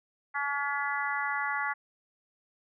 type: harmonic tone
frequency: 284 Hz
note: C#4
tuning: 42 cents sharp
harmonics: 3 / 4 / 5 / 6 / 7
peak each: -35 / -35 / -35 / -35 / -35 dBFS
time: 0.34-1.74 s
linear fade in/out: 20 ms
effects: none